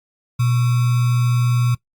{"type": "tone with sample-and-hold", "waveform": "sine", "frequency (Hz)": 121.5, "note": "B2", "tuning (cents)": -28, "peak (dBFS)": -14, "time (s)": [0.39, 1.75], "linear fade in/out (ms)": 10, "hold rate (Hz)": 1225, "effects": ["noise-tail reverb RT60 0.1 s tail -20 dB re dry", "Opus 48 kbps"]}